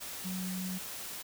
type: tone in noise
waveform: sine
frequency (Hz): 185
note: F#3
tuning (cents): 0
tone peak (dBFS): -35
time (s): 0.24-0.79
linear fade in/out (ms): 20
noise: white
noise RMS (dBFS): -42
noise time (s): 0-1.23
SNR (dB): +4
effects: none